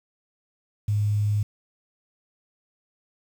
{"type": "tone with quantisation", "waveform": "sine", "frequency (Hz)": 104.2, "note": "G#2", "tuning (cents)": 6, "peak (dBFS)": -20, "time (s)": [0.88, 1.43], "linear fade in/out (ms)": 5, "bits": 8, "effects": []}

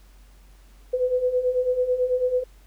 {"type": "beating tone pair", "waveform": "sine", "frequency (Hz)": [495.4, 504.5], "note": ["B4", "B4"], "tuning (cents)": [5, 37], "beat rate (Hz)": 9.1, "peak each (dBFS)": [-26, -21], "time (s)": [0.93, 2.44], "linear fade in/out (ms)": 10, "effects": ["added 47 Hz sine -48 dBFS peak until 2.66 s", "pink hiss -59 dBFS RMS until 2.66 s"]}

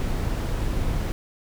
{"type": "noise", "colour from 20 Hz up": "brown", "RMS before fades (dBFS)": -25, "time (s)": [0, 1.12], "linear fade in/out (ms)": 0, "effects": []}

